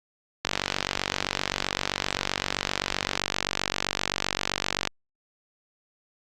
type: click train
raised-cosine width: 0.2 ms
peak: -6 dBFS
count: 212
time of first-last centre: 0.45-4.873 s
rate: 47.7 Hz
effects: Opus 48 kbps